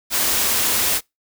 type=band-stop noise; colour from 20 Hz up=white; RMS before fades=-19 dBFS; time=0.1-1.01 s; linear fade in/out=50 ms; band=120 to 180 Hz; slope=96 dB/octave; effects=noise-tail reverb RT60 0.2 s tail -26 dB re dry